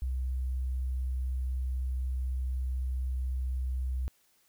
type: tone with sample-and-hold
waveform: sine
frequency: 64 Hz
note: C2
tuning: 38 cents flat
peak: -29 dBFS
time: 0.02-4.08 s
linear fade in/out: 0 ms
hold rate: 11025 Hz
effects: white hiss -68 dBFS RMS until 4.48 s